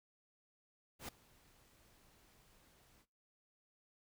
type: noise with ADSR envelope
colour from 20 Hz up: pink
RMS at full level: -44 dBFS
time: 0.99-3.06 s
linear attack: 95 ms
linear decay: 5 ms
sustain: -24 dB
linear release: 53 ms
effects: noise-tail reverb RT60 0.4 s tail -23 dB re dry